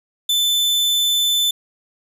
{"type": "tone", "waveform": "40% pulse", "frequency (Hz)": 3520, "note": "A7", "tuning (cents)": 0, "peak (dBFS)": -14, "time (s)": [0.29, 1.51], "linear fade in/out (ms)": 5, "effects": []}